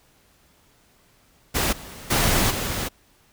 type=noise with level steps; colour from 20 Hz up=pink; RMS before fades=-22 / -40 / -20 / -27 dBFS; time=1.54-2.89 s; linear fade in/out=20 ms; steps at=1.72 / 2.1 / 2.5 s; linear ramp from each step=10 ms; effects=pink hiss -59 dBFS RMS until 3.32 s